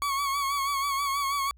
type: tone with vibrato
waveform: 40% pulse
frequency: 1116 Hz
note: C#6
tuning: 11 cents sharp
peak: -25 dBFS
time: 0.02-1.51 s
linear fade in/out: 0 ms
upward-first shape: sine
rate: 6.2 Hz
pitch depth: 49 cents each way
effects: added 60 Hz sine -52 dBFS peak until 1.57 s